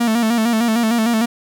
45% pulse tone with vibrato, 228.3 Hz, A#3, 36 cents flat, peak -14 dBFS, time 0-1.26 s, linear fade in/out 10 ms, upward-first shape square, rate 6.6 Hz, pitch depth 63 cents each way, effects none

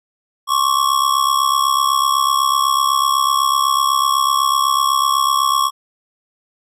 square ring-modulated tone, 1108.7 Hz, C#6, in tune, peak -11 dBFS, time 0.47-5.71 s, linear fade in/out 50 ms, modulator 34 Hz, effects resampled to 32000 Hz

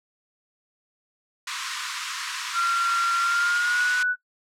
pink high-pass noise, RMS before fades -30 dBFS, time 1.47-4.03 s, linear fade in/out 5 ms, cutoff 1000 Hz, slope 96 dB/octave
sine tone with pitch glide, 1375 to 1482.2 Hz, F6 to F#6, -27 to +3 cents, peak -20 dBFS, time 2.53-4.16 s, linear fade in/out 50 ms, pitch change +130 cents, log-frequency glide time 3.22-3.96 s
effects noise-tail reverb RT60 0.1 s tail -20 dB re dry + low-pass 7000 Hz 12 dB/octave

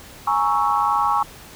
sine chord, A# half-diminished seventh, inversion third, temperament equal, 830.6 / 932.3 / 1108.7 / 1318.5 Hz, G#5 / A#5 / C#6 / E6, 0 / 0 / 0 / 0 cents, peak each -21 / -24 / -20 / -25 dBFS, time 0.27-1.23 s, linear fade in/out 5 ms, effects pink hiss -42 dBFS RMS until 1.55 s

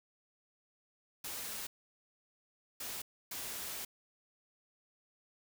white noise bursts at uneven times, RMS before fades -42 dBFS, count 3, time 1.24-1.67 / 2.8-3.02 / 3.31-3.85 s, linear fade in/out 5 ms, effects none

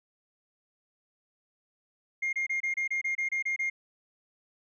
sine tone bursts, 2125 Hz, C7, 26 cents sharp, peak -25 dBFS, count 11, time 2.22-3.7 s, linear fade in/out 10 ms, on 110 ms, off 27 ms, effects tanh soft clip ceiling -25 dBFS

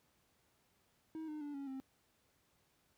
triangle tone with pitch steps, 318.1 / 304.1 / 290.7 / 277.9 / 265.6 Hz, D#4 / D#4 / D4 / C#4 / C4, +38 / -40 / -18 / +4 / +26 cents, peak -40 dBFS, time 1.15-1.8 s, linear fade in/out 0 ms, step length 130 ms, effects pink hiss -75 dBFS RMS until 2.97 s + high-pass 60 Hz 12 dB/octave

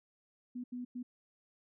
sine tone bursts at uneven times, 246.9 Hz, B3, in tune, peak -38 dBFS, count 3, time 0.55-0.64 / 0.72-0.85 / 0.95-1.03 s, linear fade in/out 10 ms, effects none

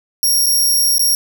15% pulse tone with dropouts, 5588 Hz, F8, in tune, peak -6 dBFS, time 0.23-1.15 s, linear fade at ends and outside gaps 1 ms, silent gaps 0.46-0.465 / 0.982-0.994 s, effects none

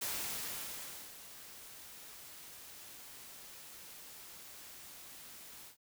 white noise with ADSR envelope, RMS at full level -38 dBFS, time 0.01-5.77 s, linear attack 11 ms, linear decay 1100 ms, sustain -14 dB, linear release 110 ms, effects none

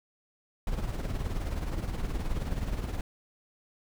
brown noise with tremolo, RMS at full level -29 dBFS, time 0.67-3.01 s, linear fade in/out 2 ms, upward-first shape triangle, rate 19 Hz, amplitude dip 65%, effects none

